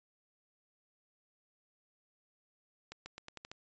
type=accelerating click train; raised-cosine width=0.2 ms; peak=-28 dBFS; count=7; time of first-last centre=2.92-3.515 s; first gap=140 ms; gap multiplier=0.86; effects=resampled to 16000 Hz